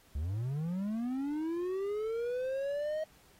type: linear sweep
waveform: triangle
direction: up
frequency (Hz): 65.7 to 632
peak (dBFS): -30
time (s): 0.15-3.04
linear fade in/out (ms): 5
effects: pink hiss -63 dBFS RMS until 3.39 s + AAC 48 kbps